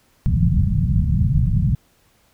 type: low-pass noise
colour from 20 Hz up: white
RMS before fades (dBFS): -17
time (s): 0.26-1.75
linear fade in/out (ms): 0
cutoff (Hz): 180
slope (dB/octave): 48
effects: pink hiss -59 dBFS RMS until 2.33 s